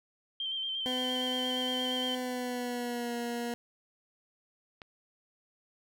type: tone with vibrato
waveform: sine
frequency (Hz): 3136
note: G7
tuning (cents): 0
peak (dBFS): -32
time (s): 0.4-2.15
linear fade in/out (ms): 2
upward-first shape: square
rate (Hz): 8.6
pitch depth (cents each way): 25
type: tone with pitch glide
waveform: 20% pulse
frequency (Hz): 253.4 to 237.8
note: B3 to A#3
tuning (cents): +45 to +35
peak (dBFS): -28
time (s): 0.86-3.54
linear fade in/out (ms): 0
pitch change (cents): -110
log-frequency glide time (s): 2.13-3.14
type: click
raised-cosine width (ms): 0.3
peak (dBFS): -29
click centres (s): 4.818
effects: none